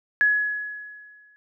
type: tone with exponential decay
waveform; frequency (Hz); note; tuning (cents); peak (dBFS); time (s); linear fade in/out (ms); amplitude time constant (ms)
sine; 1688; G#6; +28; -14; 0.21-1.36; 0; 250
effects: none